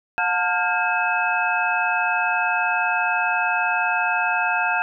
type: tone cluster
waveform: sine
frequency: 719 / 893 / 1404 / 1612 / 2585 Hz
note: F#5 / A5 / F6 / G6 / E7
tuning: -50 / +25 / +9 / +48 / -34 cents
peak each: -25 dBFS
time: 0.18-4.82 s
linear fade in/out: 0 ms
effects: none